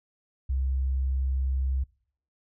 sine tone, 66 Hz, C2, 16 cents sharp, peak -24 dBFS, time 0.49-1.84 s, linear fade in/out 10 ms, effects noise-tail reverb RT60 0.6 s tail -24 dB re dry

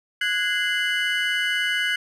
triangle tone cluster, 1474 / 1650 / 2072 / 2963 Hz, F#6 / G#6 / C7 / F#7, -7 / -12 / -17 / +2 cents, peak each -25 dBFS, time 0.21-1.96 s, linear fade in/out 5 ms, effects none

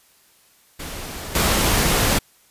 pink noise with level steps, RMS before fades -32 / -18 dBFS, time 0.79-2.19 s, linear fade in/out 10 ms, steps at 1.35 s, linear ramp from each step 2 ms, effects white hiss -56 dBFS RMS until 2.5 s + resampled to 32000 Hz

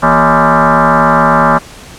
sine tone with frequency modulation, 164.81 Hz, E3, in tune, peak -5 dBFS, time 0.02-1.59 s, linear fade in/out 20 ms, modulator 201 Hz, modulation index 6.7, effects pink hiss -33 dBFS RMS until 1.98 s + low-pass 10000 Hz 12 dB/octave

